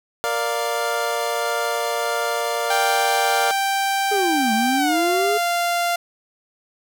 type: chord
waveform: 25% pulse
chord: Bb major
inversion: none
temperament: equal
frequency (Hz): 466.2 / 587.3 / 698.5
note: Bb4 / D5 / F5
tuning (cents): 0 / 0 / 0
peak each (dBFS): -22 / -22 / -21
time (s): 0.24-3.51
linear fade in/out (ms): 0
type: tone with pitch glide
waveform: sawtooth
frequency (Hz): 784 to 694.4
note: G5 to F5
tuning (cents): 0 to -10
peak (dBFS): -15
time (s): 2.7-5.96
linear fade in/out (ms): 5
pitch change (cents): -210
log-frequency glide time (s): 4.77-4.97
type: linear two-way sweep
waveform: triangle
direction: down then up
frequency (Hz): 425.9 to 214.1 to 425.9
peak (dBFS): -18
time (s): 4.11-5.38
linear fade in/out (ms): 10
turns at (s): 4.53
effects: none